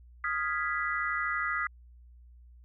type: chord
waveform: sine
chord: F half-diminished seventh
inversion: third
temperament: equal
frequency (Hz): 1244.5 / 1396.9 / 1661.2 / 1975.5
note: Eb6 / F6 / Ab6 / Cb7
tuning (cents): 0 / 0 / 0 / 0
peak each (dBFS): -33 / -35 / -36 / -33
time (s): 0.24-1.67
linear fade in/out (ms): 2
effects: added 60 Hz sine -51 dBFS peak until 2.64 s